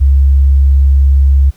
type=tone; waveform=sine; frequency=68.5 Hz; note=C#2; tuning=20 cents flat; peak=-4 dBFS; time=0-1.51 s; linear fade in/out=20 ms; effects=pink hiss -48 dBFS RMS until 1.56 s